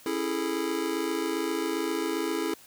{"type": "chord", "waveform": "square", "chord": "A major seventh", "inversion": "first", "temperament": "just", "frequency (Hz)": [275, 330, 412.5, 440], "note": ["C#4", "E4", "G#4", "A4"], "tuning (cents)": [-14, 2, -12, 0], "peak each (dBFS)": [-36, -31, -34, -36], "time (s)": [0.06, 2.54], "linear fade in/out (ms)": 2, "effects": ["white hiss -53 dBFS RMS until 2.66 s"]}